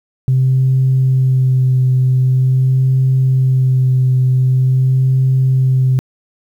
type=tone with vibrato; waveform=sine; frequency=130 Hz; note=C3; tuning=11 cents flat; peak=-8 dBFS; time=0.28-5.99 s; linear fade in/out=0 ms; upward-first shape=sine; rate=0.45 Hz; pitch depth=18 cents each way; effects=tanh soft clip ceiling -5 dBFS + 8-bit